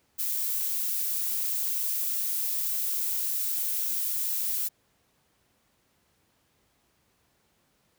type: noise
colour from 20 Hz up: violet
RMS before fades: -29 dBFS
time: 0.18-4.69 s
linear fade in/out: 20 ms
effects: pink hiss -69 dBFS RMS until 7.98 s + high-pass 60 Hz 12 dB/octave